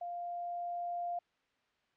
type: tone with level ramp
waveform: sine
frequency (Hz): 698.5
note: F5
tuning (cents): 0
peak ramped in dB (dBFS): -38 to -34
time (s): 0.01-1.19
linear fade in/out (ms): 5
effects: white hiss -75 dBFS RMS until 1.96 s + low-pass 3000 Hz 12 dB/octave